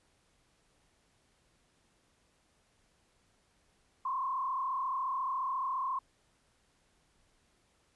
sine tone with frequency modulation, 1057 Hz, C6, 17 cents sharp, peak -31 dBFS, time 4.05-5.99 s, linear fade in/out 5 ms, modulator 34.3 Hz, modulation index 1.4, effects pink hiss -71 dBFS RMS until 7.95 s + resampled to 24000 Hz

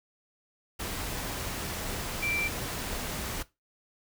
sine tone in noise, 2349 Hz, D7, in tune, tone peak -29 dBFS, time 2.22-2.48 s, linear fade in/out 10 ms, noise pink, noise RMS -35 dBFS, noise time 0.79-3.43 s, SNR +3 dB, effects noise-tail reverb RT60 0.2 s tail -17 dB re dry

